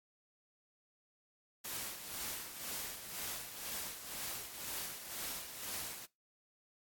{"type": "noise with tremolo", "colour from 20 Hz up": "white", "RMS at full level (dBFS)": -41, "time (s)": [1.64, 6.06], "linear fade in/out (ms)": 10, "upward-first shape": "sine", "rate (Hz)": 2, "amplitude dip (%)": 60, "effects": ["noise-tail reverb RT60 0.2 s tail -21 dB re dry", "AAC 64 kbps"]}